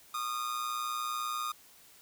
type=tone with amplitude modulation; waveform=45% pulse; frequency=1226 Hz; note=D#6; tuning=26 cents flat; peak=-30 dBFS; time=0.14-1.52 s; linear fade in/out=5 ms; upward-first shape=sine; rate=120 Hz; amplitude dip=65%; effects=white hiss -58 dBFS RMS until 2.01 s